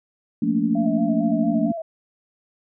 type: chord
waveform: sine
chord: Bb major seventh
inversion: second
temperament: equal with one note detuned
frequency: 174.61 / 220 / 233.1 / 287.6 Hz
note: F3 / A3 / Bb3 / D4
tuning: 0 / 0 / 0 / -36 cents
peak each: -27 / -22 / -23 / -23 dBFS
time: 0.42-1.72 s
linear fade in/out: 5 ms
type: tone with vibrato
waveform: sine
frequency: 661 Hz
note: E5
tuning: 5 cents sharp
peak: -27 dBFS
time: 0.75-1.82 s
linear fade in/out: 5 ms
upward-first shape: square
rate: 4.4 Hz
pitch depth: 42 cents each way
effects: none